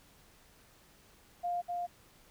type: tone with echo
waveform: sine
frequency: 703 Hz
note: F5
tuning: 11 cents sharp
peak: -31 dBFS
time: 1.43-1.62 s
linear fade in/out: 20 ms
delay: 250 ms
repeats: 1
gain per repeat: -2 dB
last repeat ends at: 1.87 s
effects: pink hiss -62 dBFS RMS until 2.3 s